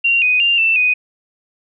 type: tone with pitch steps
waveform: sine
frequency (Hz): 2760 / 2494 / 2789 / 2668 / 2492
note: F7 / D#7 / F7 / E7 / D#7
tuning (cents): -21 / +3 / -3 / +20 / +2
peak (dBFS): -11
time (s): 0.04-0.94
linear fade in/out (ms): 10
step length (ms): 180
effects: none